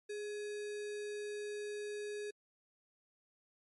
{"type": "tone with sample-and-hold", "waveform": "sine", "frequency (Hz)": 415.3, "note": "G#4", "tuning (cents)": 0, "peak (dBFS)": -39, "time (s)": [0.09, 2.31], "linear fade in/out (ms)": 10, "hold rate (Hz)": 2100, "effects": ["MP3 48 kbps"]}